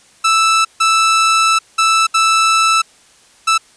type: tone bursts at uneven times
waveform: sawtooth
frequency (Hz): 1318.5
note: E6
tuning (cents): 0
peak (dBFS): -6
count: 5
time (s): 0.24-0.65 / 0.8-1.59 / 1.78-2.07 / 2.14-2.82 / 3.47-3.58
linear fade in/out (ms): 10
effects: white hiss -48 dBFS RMS until 3.76 s + resampled to 22050 Hz